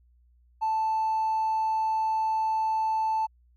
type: tone with hard clipping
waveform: sine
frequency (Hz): 880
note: A5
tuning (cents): 0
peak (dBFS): -24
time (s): 0.61-3.27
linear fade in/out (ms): 20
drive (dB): 1
effects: added 60 Hz sine -58 dBFS peak until 3.56 s